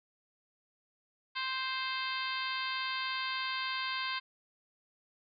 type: harmonic tone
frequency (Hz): 523.3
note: C5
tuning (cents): 0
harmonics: 2 / 3 / 4 / 5 / 6 / 7 / 8 / 9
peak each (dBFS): -38 / -40 / -41 / -42 / -43 / -43 / -44 / -45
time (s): 1.35-4.2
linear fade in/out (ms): 20
effects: none